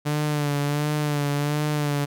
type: tone with vibrato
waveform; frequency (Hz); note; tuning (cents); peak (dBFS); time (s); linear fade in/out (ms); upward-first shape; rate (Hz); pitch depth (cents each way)
sawtooth; 147; D3; +2; -18; 0.05-2.06; 20; sine; 1.4; 41
effects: none